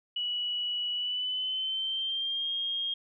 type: tone with pitch glide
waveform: sine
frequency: 2937 to 3240 Hz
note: F#7 to G#7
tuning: -13 to -43 cents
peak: -29 dBFS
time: 0.16-2.94 s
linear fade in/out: 5 ms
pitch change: +170 cents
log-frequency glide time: 0.93-2.51 s
effects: none